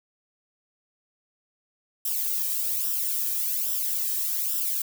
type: noise with flanger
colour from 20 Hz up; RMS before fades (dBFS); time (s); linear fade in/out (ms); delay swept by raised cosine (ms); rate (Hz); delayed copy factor
violet; -27; 2.05-4.82; 5; 0.45 to 1.45; 1.2; -0.7
effects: none